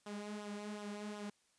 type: tone with flanger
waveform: sawtooth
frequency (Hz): 207.7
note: G#3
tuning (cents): 0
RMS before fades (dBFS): -45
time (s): 0.06-1.3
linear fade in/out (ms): 5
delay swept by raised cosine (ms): 0.43 to 4.23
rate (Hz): 2.7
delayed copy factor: -0.6
effects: white hiss -74 dBFS RMS until 1.58 s + resampled to 22050 Hz